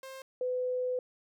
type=tone pair in turn; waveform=sawtooth / sine; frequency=530 / 502.9 Hz; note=C5 / B4; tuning=+22 / +31 cents; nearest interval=minor second; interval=91 cents; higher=first; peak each=-39 / -29 dBFS; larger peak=second; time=0.03-0.22 / 0.41-0.99 s; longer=second; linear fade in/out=2 ms; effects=none